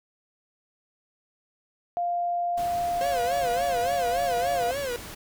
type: tone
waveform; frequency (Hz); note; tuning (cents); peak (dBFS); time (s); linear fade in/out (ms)
sine; 698.5; F5; 0; -24; 1.97-4.71; 0
type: noise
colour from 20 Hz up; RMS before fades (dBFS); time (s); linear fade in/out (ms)
pink; -40; 2.57-5.15; 10
type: tone with vibrato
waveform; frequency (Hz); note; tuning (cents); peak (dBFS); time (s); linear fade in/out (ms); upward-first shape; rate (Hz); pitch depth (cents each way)
45% pulse; 523.3; C5; 0; -28; 3.01-4.96; 0; sine; 3.5; 150
effects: none